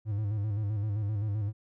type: tone with vibrato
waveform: triangle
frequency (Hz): 104.5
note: G#2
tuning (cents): +11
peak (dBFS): -26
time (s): 0.05-1.53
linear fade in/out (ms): 50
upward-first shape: square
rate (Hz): 7.7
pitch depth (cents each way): 63
effects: none